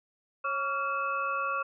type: tone cluster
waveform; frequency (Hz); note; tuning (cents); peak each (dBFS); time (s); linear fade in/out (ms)
sine; 547 / 1136 / 1384 / 2595; C#5 / C#6 / F6 / E7; -23 / +42 / -16 / -28; -38 / -31 / -32 / -39; 0.44-1.63; 10
effects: none